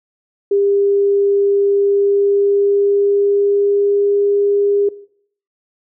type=tone with pitch glide; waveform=sine; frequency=400.7 to 404.7 Hz; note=G4 to G#4; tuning=+38 to -45 cents; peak=-11 dBFS; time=0.51-4.89 s; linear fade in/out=5 ms; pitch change=+17 cents; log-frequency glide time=1.74-4.19 s; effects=noise-tail reverb RT60 0.6 s tail -18 dB re dry